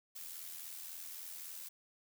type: noise with amplitude modulation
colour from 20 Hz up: blue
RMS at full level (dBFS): -45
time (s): 0.15-1.69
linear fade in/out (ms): 10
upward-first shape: sine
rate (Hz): 83.6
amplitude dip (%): 50
effects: none